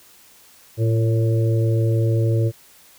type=harmonic tone with a mistuned harmonic; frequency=113.3 Hz; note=A#2; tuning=49 cents flat; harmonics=1 / 3 / 4 / 5; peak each=-16 / -26 / -28 / -30 dBFS; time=0.77-2.52 s; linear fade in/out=50 ms; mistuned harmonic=5; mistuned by=-23 cents; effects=white hiss -50 dBFS RMS until 2.98 s